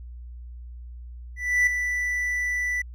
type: tone with ADSR envelope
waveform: triangle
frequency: 1975.5 Hz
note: B6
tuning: in tune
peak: -14 dBFS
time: 1.36-2.82 s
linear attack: 310 ms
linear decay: 3 ms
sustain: -8 dB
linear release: 6 ms
effects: added 60 Hz sine -37 dBFS peak until 2.94 s